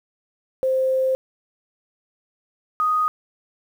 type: tone pair in turn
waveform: sine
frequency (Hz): 523.3 / 1244.6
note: C5 / D#6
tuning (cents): 0 / 0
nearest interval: octave + minor third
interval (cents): 1500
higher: second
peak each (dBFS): -17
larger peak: neither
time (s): 0.63-1.15 / 2.8-3.08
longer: first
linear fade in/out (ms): 0
effects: 8-bit